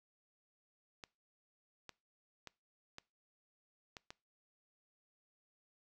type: clicks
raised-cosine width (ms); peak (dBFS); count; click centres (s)
0.2; -30; 6; 1.038 / 1.893 / 2.473 / 2.984 / 3.968 / 4.105
effects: noise-tail reverb RT60 0.3 s tail -23 dB re dry